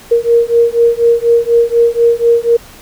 sine beating tone pair, 466.2 / 470.3 Hz, A#4 / A#4, 0 / +15 cents, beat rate 4.1 Hz, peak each -10 dBFS, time 0.11-2.57 s, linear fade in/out 10 ms, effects pink hiss -37 dBFS RMS until 2.81 s

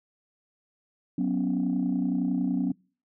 sine chord, F# suspended fourth, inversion none, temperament just, 185 / 246.7 / 277.5 Hz, F#3 / B3 / C#4, 0 / -2 / +2 cents, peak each -27 dBFS, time 1.18-2.72 s, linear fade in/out 5 ms, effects noise-tail reverb RT60 0.4 s tail -26 dB re dry + tanh soft clip ceiling -18 dBFS

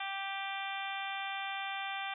harmonic tone with a mistuned harmonic, 391.5 Hz, G4, 2 cents flat, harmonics 2 / 3 / 4 / 5 / 6 / 7 / 8 / 9, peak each -40 / -45 / -44 / -46 / -43 / -48 / -47 / -47 dBFS, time 0-2.14 s, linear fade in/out 5 ms, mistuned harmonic 6, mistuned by +16 cents, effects none

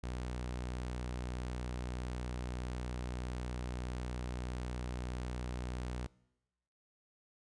sawtooth tone, 61.6 Hz, B1, 4 cents flat, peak -34 dBFS, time 0.03-6.07 s, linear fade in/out 10 ms, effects noise-tail reverb RT60 1.0 s tail -23 dB re dry + resampled to 22050 Hz

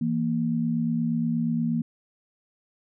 sine tone pair together, 164.64 / 233.1 Hz, E3 / A#3, -2 / 0 cents, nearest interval tritone, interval 602 cents, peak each -27 / -24 dBFS, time 0.01-1.82 s, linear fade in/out 5 ms, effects none

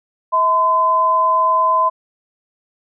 sine tone pair together, 643.2 / 1021 Hz, E5 / C6, -43 / -43 cents, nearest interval minor sixth, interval 800 cents, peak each -21 / -12 dBFS, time 0.32-1.9 s, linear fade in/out 20 ms, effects none

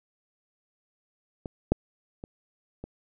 clicks, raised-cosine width 2 ms, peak -21 / -7 / -25 / -24 dBFS, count 4, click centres 1.458 / 1.72 / 2.239 / 2.84 s, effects none

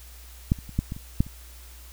clicks, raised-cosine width 5 ms, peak -7 / -29 / -27 / -10 / -19 / -26 / -7 / -28 dBFS, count 8, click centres 0.519 / 0.588 / 0.693 / 0.79 / 0.921 / 0.965 / 1.205 / 1.266 s, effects added 60 Hz sine -44 dBFS peak until 1.92 s + white hiss -50 dBFS RMS until 1.92 s

